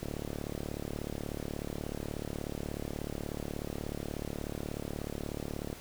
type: click train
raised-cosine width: 2 ms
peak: -23 dBFS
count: 209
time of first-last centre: 0.03-5.729 s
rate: 36.5 Hz
effects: pink hiss -49 dBFS RMS until 5.8 s